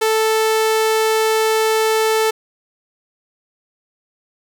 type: tone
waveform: sawtooth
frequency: 440 Hz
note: A4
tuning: in tune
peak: -10 dBFS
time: 0.01-2.31 s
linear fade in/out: 10 ms
effects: none